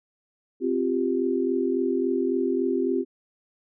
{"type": "chord", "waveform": "sine", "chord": "C suspended fourth", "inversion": "none", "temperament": "just", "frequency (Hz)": [261.6, 348.8, 392.4], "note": ["C4", "F4", "G4"], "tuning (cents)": [0, -2, 2], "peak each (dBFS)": -26, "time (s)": [0.6, 3.05], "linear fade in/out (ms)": 50, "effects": []}